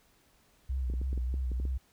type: tone with vibrato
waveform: sine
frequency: 63.5 Hz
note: B1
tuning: 49 cents sharp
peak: -29 dBFS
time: 0.69-1.78 s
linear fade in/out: 10 ms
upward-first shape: sine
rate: 3.3 Hz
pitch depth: 70 cents each way
type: clicks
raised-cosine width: 3 ms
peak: -29 dBFS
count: 9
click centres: 0.9 / 0.938 / 1.015 / 1.13 / 1.177 / 1.341 / 1.517 / 1.6 / 1.653 s
effects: pink hiss -66 dBFS RMS until 1.92 s